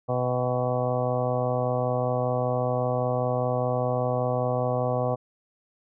harmonic tone with a mistuned harmonic, 125.1 Hz, B2, 23 cents sharp, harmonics 1 / 2 / 3 / 4 / 5 / 6 / 7 / 8 / 9, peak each -28 / -34 / -38 / -28 / -29 / -32 / -39 / -39 / -37 dBFS, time 0.08-5.16 s, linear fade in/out 20 ms, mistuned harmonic 7, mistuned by -64 cents, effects none

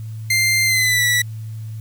sawtooth tone with pitch glide, 2093 to 1952.8 Hz, C7 to B6, 0 to -20 cents, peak -11 dBFS, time 0.3-1.22 s, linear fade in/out 5 ms, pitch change -120 cents, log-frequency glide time 0.65-1.04 s, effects added 110 Hz sine -27 dBFS peak until 1.8 s + white hiss -52 dBFS RMS until 1.8 s

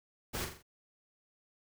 pink noise with echo, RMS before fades -37 dBFS, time 0.33-0.46 s, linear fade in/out 20 ms, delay 42 ms, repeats 4, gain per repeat -6 dB, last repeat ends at 0.628 s, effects none

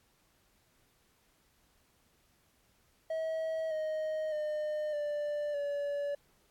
triangle tone with pitch steps, 642 / 624.1 / 606.7 / 589.7 / 573.3 Hz, E5 / D#5 / D#5 / D5 / D5, -46 / +5 / -44 / +7 / -42 cents, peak -30 dBFS, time 3.1-6.15 s, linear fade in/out 5 ms, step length 610 ms, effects pink hiss -70 dBFS RMS until 6.5 s + AAC 64 kbps

